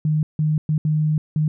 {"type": "tone bursts at uneven times", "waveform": "sine", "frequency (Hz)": 153.6, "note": "D#3", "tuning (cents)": -22, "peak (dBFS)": -16, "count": 5, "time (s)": [[0.05, 0.23], [0.39, 0.58], [0.69, 0.78], [0.85, 1.18], [1.36, 1.48]], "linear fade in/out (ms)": 2, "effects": []}